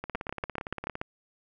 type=two click trains; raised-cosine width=0.5 ms; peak=-20 / -16 dBFS; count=17 / 7; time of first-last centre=0.04-0.954 / 0.15-1.015 s; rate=17.5 / 6.94 Hz; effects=none